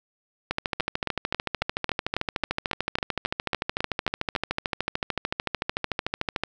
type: two click trains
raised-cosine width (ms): 0.3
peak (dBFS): -9 / -9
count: 14 / 81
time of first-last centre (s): 0.8-4.352 / 0.51-6.436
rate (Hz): 3.66 / 13.5
effects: none